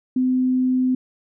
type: tone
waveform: sine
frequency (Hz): 255.6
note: C4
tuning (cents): -40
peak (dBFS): -16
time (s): 0.16-0.95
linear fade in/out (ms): 5
effects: none